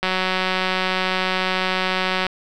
click train, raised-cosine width 0.3 ms, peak -5 dBFS, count 417, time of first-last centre 0.03-2.267 s, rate 186 Hz, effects none

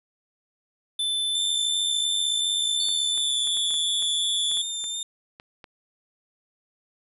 square tone with pitch glide, 3524 to 3424 Hz, A7 to A7, +2 to -48 cents, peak -24 dBFS, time 0.99-4.62 s, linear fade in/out 5 ms, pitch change -50 cents, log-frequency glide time 2.93-3.6 s
25% pulse tone with vibrato, 3600 Hz, A7, 39 cents sharp, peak -24 dBFS, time 1.35-5.03 s, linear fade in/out 2 ms, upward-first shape sine, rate 2.8 Hz, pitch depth 12 cents each way
sine tone with exponential decay, 4435 Hz, C#8, in tune, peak -29 dBFS, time 2.8-3.31 s, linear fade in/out 2 ms, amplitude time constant 110 ms
clicks, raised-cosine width 0.3 ms, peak -27 dBFS, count 12, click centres 2.887 / 3.177 / 3.473 / 3.571 / 3.708 / 3.741 / 4.024 / 4.515 / 4.572 / 4.841 / 5.399 / 5.642 s
effects resampled to 32000 Hz

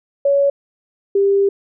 sine tone pair in turn, 561 / 396.7 Hz, C#5 / G4, +21 / +21 cents, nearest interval tritone, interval 600 cents, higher first, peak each -11 dBFS, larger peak neither, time 0.25-0.5 / 1.15-1.49 s, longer second, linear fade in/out 5 ms, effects none

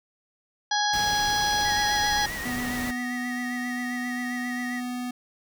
harmonic tone, 830.6 Hz, G#5, in tune, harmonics 1 / 2 / 4 / 5 / 6 / 7, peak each -25 / -28 / -31 / -32 / -33 / -33 dBFS, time 0.71-2.26 s, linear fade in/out 5 ms
pink noise, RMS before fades -35 dBFS, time 0.93-2.91 s, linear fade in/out 5 ms
triangle tone with vibrato, 1911 Hz, A#6, 43 cents sharp, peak -31 dBFS, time 1.64-4.81 s, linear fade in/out 20 ms, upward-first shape sine, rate 7.5 Hz, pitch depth 52 cents each way
square tone, 247.5 Hz, B3, 4 cents sharp, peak -30 dBFS, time 2.45-5.11 s, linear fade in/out 5 ms
effects none

